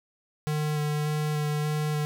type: tone with vibrato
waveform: square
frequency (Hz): 150.6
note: D3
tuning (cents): +44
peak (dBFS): -26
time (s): 0.47-2.05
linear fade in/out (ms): 0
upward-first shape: square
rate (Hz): 1.7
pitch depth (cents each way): 10
effects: none